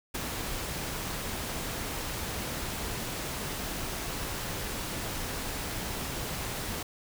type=noise with ADSR envelope; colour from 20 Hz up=pink; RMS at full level=-31 dBFS; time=0.14-6.83 s; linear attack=12 ms; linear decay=16 ms; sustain=-4 dB; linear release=5 ms; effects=none